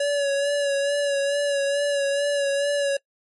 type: tone with vibrato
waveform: square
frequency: 566 Hz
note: C#5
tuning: 36 cents sharp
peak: -21 dBFS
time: 0-2.97 s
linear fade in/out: 5 ms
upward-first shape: sine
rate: 2.3 Hz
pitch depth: 31 cents each way
effects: noise-tail reverb RT60 0.1 s tail -25 dB re dry + MP3 48 kbps